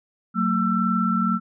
sine tone cluster, 186.1 / 227.9 / 1338 Hz, F#3 / A#3 / E6, +10 / -39 / +25 cents, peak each -23 dBFS, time 0.34-1.4 s, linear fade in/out 50 ms, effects none

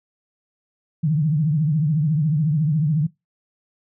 sine tone with vibrato, 152.6 Hz, D#3, 33 cents flat, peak -16 dBFS, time 1.03-3.07 s, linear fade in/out 10 ms, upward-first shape triangle, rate 14 Hz, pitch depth 170 cents each way, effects noise-tail reverb RT60 0.2 s tail -21 dB re dry

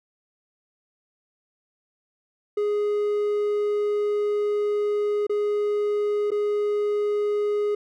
triangle tone with dropouts, 415.2 Hz, G#4, in tune, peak -19 dBFS, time 2.57-7.75 s, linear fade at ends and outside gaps 5 ms, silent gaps 5.268-5.295 / 6.306-6.316 s, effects none

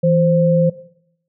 sine tone pair together, 164.81 / 523.2 Hz, E3 / C5, 0 / 0 cents, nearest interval octave + minor sixth, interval 2000 cents, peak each -14 dBFS, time 0.03-0.7 s, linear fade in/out 10 ms, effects noise-tail reverb RT60 0.7 s tail -17 dB re dry

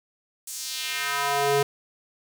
square tone with high-pass filter sweep, 141.5 Hz, C#3, 36 cents sharp, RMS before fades -26 dBFS, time 0.47-1.63 s, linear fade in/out 5 ms, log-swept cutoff 8400 to 320 Hz, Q 1.5, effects none

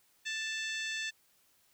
harmonic tone with a mistuned harmonic, 882 Hz, A5, 4 cents sharp, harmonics 2 / 3 / 4 / 5 / 6 / 7 / 8 / 9, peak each -38 / -40 / -41 / -47 / -51 / -47 / -52 / -54 dBFS, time 0.25-1.11 s, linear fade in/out 20 ms, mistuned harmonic 8, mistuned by +56 cents, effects white hiss -69 dBFS RMS until 1.73 s

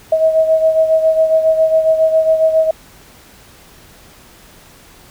sine beating tone pair, 638 / 645.3 Hz, D#5 / E5, +43 / -37 cents, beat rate 7.3 Hz, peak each -10 / -17 dBFS, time 0.12-2.71 s, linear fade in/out 5 ms, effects pink hiss -43 dBFS RMS until 5.1 s

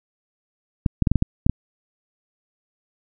clicks, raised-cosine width 5 ms, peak -4 dBFS, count 8, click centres 0.862 / 1.023 / 1.072 / 1.116 / 1.157 / 1.224 / 1.465 / 1.496 s, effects none

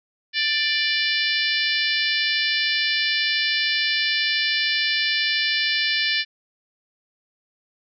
harmonic tone, 589 Hz, D5, 5 cents sharp, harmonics 3 / 4 / 5 / 6 / 7 / 8 / 9, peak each -25 / -26 / -27 / -28 / -28 / -29 / -30 dBFS, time 0.33-6.25 s, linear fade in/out 50 ms, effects none

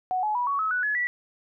sine tone with pitch steps, 740 / 850 / 976.4 / 1121.6 / 1288.4 / 1480 / 1700.1 / 1952.9 Hz, F#5 / G#5 / B5 / C#6 / E6 / F#6 / G#6 / B6, 0 / +40 / -20 / +20 / -40 / 0 / +40 / -20 cents, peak -23 dBFS, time 0.11-1.07 s, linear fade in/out 0 ms, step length 120 ms, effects none

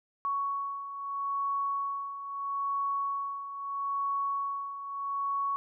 sine beating tone pair, 1114 / 1114.77 Hz, C#6 / C#6, +8 / +9 cents, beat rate 0.77 Hz, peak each -37 / -31 dBFS, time 0.25-5.56 s, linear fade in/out 0 ms, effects none

